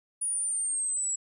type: exponential sweep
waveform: sine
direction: down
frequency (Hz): 9740 to 7690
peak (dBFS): -27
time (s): 0.21-1.16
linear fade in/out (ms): 10
effects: none